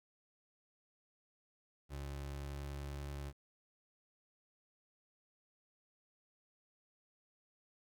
30% pulse tone with pitch glide, 70.1 to 70.67 Hz, C#2 to C#2, +20 to +34 cents, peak -39 dBFS, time 1.89-3.33 s, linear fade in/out 50 ms, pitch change +14 cents, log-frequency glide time 2.29-2.88 s, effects 11-bit

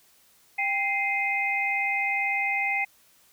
sine tone cluster, 793 / 2087 / 2509 Hz, G5 / C7 / D#7, +20 / -5 / +14 cents, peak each -30 / -26 / -29 dBFS, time 0.58-2.85 s, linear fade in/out 10 ms, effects white hiss -60 dBFS RMS until 3.32 s

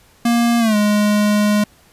square tone with pitch glide, 235.4 to 208.5 Hz, A#3 to G#3, +17 to +7 cents, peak -13 dBFS, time 0.25-1.64 s, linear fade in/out 5 ms, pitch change -210 cents, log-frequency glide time 0.59-0.76 s, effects pink hiss -51 dBFS RMS until 1.92 s + resampled to 32000 Hz

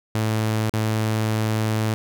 sawtooth tone with dropouts, 109.4 Hz, A2, 9 cents flat, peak -16 dBFS, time 0.15-1.94 s, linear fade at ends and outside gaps 0 ms, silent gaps 0.695-0.738 s, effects none

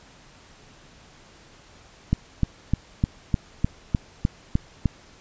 click train, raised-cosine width 5 ms, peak -7 dBFS, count 10, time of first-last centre 2.13-4.857 s, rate 3.3 Hz, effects pink hiss -51 dBFS RMS until 5.2 s + resampled to 16000 Hz

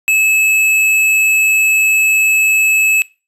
square tone, 2597 Hz, E7, 26 cents flat, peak -10 dBFS, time 0.08-3.02 s, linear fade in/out 0 ms, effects noise-tail reverb RT60 0.3 s tail -21 dB re dry + resampled to 32000 Hz

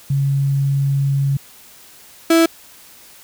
sine / 35% pulse tone pair in turn, 138.59 / 329.6 Hz, C#3 / E4, 0 / 0 cents, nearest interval octave + minor third, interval 1500 cents, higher second, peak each -14 / -8 dBFS, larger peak second, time 0.1-1.37 / 2.3-2.46 s, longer first, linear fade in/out 5 ms, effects white hiss -44 dBFS RMS until 3.23 s

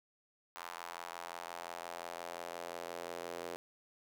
square tone with high-pass filter sweep, 42.85 Hz, F1, 32 cents flat, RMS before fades -45 dBFS, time 0.56-3.56 s, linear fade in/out 0 ms, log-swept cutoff 1000 to 460 Hz, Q 1.9, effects none

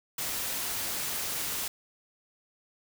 white noise, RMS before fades -33 dBFS, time 0.18-1.68 s, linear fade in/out 5 ms, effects none

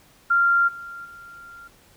sine tone with level steps, 1388 Hz, F6, 11 cents flat, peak -15 / -34 / -40 dBFS, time 0.3-1.68 s, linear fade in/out 10 ms, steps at 0.67 / 1.04 s, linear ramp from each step 20 ms, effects pink hiss -55 dBFS RMS until 1.96 s

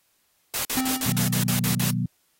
white noise bursts, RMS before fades -27 dBFS, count 9, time 0.54-1.906 s, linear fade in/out 0 ms, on 110 ms, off 47 ms
square tone with exponential decay, 260 Hz, C4, 11 cents flat, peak -22 dBFS, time 0.77-1.6 s, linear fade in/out 0 ms, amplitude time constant 180 ms
sine chord, B major seventh, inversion none, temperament equal with one note detuned, 123.47 / 155.56 / 185 / 238.9 Hz, B2 / D#3 / F#3 / A#3, 0 / 0 / 0 / +43 cents, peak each -26 / -30 / -27 / -31 dBFS, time 1.06-2.06 s, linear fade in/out 5 ms
effects white hiss -67 dBFS RMS until 2.39 s + AAC 48 kbps

